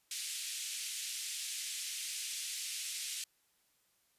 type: band-pass noise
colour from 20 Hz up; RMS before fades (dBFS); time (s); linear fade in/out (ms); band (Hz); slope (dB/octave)
white; -41; 0.11-3.24; 2; 2300 to 9900; 24
effects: white hiss -74 dBFS RMS until 4.18 s + resampled to 32000 Hz